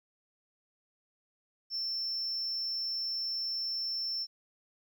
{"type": "tone", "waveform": "sine", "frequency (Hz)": 5370, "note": "E8", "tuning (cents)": 31, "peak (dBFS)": -30, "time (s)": [1.7, 4.27], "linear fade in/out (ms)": 50, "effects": ["tanh soft clip ceiling -30 dBFS", "12-bit"]}